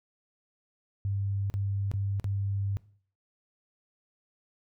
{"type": "tone with dropouts", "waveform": "sine", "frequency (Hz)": 99.2, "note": "G2", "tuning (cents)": 21, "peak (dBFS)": -27, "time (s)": [1.05, 2.77], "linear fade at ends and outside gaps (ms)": 0, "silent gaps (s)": [[1.5, 1.54], [1.915, 1.937], [2.198, 2.243]], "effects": ["noise-tail reverb RT60 0.5 s tail -20 dB re dry"]}